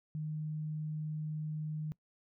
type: tone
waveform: sine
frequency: 153.9 Hz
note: D#3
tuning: 19 cents flat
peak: -35 dBFS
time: 0.15-1.92 s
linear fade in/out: 0 ms
effects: noise-tail reverb RT60 0.1 s tail -22 dB re dry